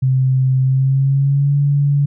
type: tone with pitch glide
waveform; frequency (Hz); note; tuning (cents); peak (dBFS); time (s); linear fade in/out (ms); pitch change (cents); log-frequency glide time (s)
sine; 130.81 to 142.65; C3 to C#3; 0 to +50; -11; 0.02-2.06; 10; +150; 0.61-1.55
effects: none